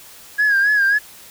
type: tone with vibrato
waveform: sine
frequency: 1645 Hz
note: G#6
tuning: 17 cents flat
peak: -11 dBFS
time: 0.38-0.99 s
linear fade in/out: 20 ms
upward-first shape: sine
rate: 3.7 Hz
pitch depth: 68 cents each way
effects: tanh soft clip ceiling -10 dBFS + white hiss -42 dBFS RMS until 1.3 s